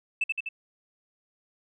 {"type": "tone with echo", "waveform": "sine", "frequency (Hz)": 2637, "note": "E7", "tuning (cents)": 0, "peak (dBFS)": -21, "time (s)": [0.21, 0.24], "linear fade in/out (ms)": 5, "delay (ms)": 83, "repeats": 3, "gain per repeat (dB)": -3, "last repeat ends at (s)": 0.489, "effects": ["tanh soft clip ceiling -19 dBFS"]}